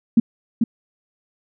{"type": "tone with echo", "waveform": "sine", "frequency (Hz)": 230, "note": "A#3", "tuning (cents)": -23, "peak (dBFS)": -8, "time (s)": [0.17, 0.2], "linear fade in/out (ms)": 5, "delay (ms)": 440, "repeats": 1, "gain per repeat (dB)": -5, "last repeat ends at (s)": 0.64, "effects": []}